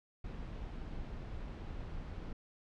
brown noise with amplitude modulation, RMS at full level -42 dBFS, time 0.24-2.33 s, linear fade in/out 5 ms, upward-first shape sine, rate 182 Hz, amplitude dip 25%, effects low-pass 4000 Hz 12 dB/octave

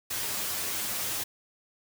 white noise with comb filter, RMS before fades -32 dBFS, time 0.1-1.24 s, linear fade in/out 10 ms, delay 9.7 ms, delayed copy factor +0.7, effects none

